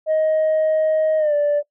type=tone with pitch glide; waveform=sine; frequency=627 to 585 Hz; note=D#5 to D5; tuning=+13 to -7 cents; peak=-13 dBFS; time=0.06-1.63 s; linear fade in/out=50 ms; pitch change=-120 cents; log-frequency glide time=1.18-1.34 s; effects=noise-tail reverb RT60 0.1 s tail -22 dB re dry + tanh soft clip ceiling -13 dBFS